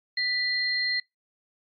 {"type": "tone pair together", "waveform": "sine", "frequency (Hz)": [1975.5, 4186], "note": ["B6", "C8"], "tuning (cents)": [0, 0], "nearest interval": "octave + minor second", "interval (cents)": 1300, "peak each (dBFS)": -27, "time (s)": [0.17, 1], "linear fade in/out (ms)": 5, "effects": ["noise-tail reverb RT60 0.2 s tail -26 dB re dry", "Opus 48 kbps"]}